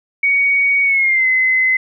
sine tone with pitch glide, 2242 to 2044 Hz, C#7 to C7, +19 to -41 cents, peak -11 dBFS, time 0.23-1.77 s, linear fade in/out 5 ms, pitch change -160 cents, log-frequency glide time 0.84-1.27 s, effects none

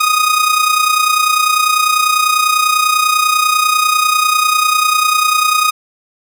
sawtooth tone with amplitude modulation, 1244.5 Hz, D#6, in tune, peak -4 dBFS, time 0-5.71 s, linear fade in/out 10 ms, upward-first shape sine, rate 30.1 Hz, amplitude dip 60%, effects none

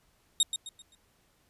25% pulse tone with echo, 3729 Hz, A#7, in tune, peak -17 dBFS, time 0.4-0.43 s, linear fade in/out 2 ms, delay 130 ms, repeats 4, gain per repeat -9 dB, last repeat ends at 0.95 s, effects pink hiss -68 dBFS RMS until 1.49 s + resampled to 32000 Hz

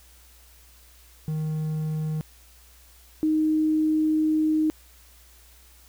triangle / sine tone pair in turn, 155.56 / 311.1 Hz, D#3 / D#4, 0 / 0 cents, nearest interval octave, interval 1200 cents, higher second, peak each -23 / -19 dBFS, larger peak second, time 1.28-2.21 / 3.23-4.7 s, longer second, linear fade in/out 0 ms, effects added 60 Hz sine -53 dBFS peak until 5.88 s + white hiss -55 dBFS RMS until 5.88 s

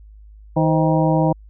harmonic tone with a mistuned harmonic, 158.1 Hz, D#3, 28 cents sharp, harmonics 1 / 2 / 3 / 4 / 5 / 6, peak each -17 / -20 / -22 / -23 / -24 / -25 dBFS, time 0.56-1.33 s, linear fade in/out 10 ms, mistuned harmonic 3, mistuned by +150 cents, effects added 52 Hz sine -40 dBFS peak until 1.49 s

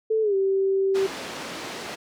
sine tone with pitch glide, 440 to 387.5 Hz, A4 to G4, 0 to -20 cents, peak -19 dBFS, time 0.1-1.07 s, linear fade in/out 10 ms, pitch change -220 cents, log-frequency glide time 0.22-0.35 s
pink band-pass noise, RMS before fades -35 dBFS, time 0.94-1.96 s, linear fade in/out 20 ms, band 240 to 5800 Hz, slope 12 dB/octave
effects none

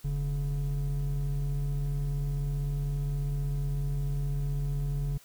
triangle tone pair together, 42.16 / 141.8 Hz, E1 / C#3, +40 / +40 cents, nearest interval octave + major sixth, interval 2100 cents, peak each -28 / -27 dBFS, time 0.04-5.18 s, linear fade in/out 10 ms, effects tanh soft clip ceiling -21 dBFS + white hiss -57 dBFS RMS until 5.24 s

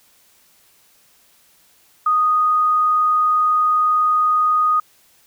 sine tone, 1241 Hz, D#6, 5 cents flat, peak -13 dBFS, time 2.06-4.8 s, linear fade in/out 5 ms, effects white hiss -55 dBFS RMS until 5.26 s

